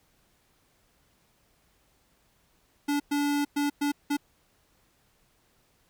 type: tone bursts at uneven times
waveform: square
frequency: 288.5 Hz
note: D4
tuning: 31 cents flat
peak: -25 dBFS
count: 5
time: 2.88-3 / 3.11-3.45 / 3.56-3.7 / 3.81-3.92 / 4.1-4.17 s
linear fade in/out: 10 ms
effects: pink hiss -67 dBFS RMS until 5.89 s